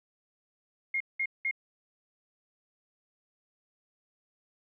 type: tone bursts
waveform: sine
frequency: 2139 Hz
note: C7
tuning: 38 cents sharp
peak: -27 dBFS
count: 3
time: 0.94-1.512 s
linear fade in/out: 5 ms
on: 64 ms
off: 190 ms
effects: none